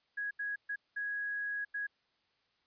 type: tone bursts at uneven times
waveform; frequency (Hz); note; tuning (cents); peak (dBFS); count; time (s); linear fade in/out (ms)
sine; 1661.2; G#6; 0; -34; 5; 0.17-0.31 / 0.39-0.56 / 0.69-0.76 / 0.96-1.65 / 1.74-1.87; 10
effects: white hiss -75 dBFS RMS until 2.66 s + resampled to 11025 Hz